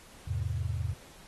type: chord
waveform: sine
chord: E augmented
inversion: none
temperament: just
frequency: 82.41 / 103.01 / 128.76 Hz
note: E2 / G#2 / B#2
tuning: 0 / -14 / -27 cents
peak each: -33 / -33 / -36 dBFS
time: 0.27-0.94 s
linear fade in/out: 10 ms
effects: pink hiss -54 dBFS RMS until 1.27 s + AAC 32 kbps